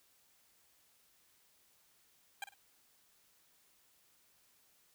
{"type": "tone with echo", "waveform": "15% pulse", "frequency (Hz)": 798, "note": "G5", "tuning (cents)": 31, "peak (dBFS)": -32, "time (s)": [2.42, 2.44], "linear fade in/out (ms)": 2, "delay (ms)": 50, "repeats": 2, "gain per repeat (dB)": -11, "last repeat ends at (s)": 2.54, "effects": ["white hiss -70 dBFS RMS until 4.94 s"]}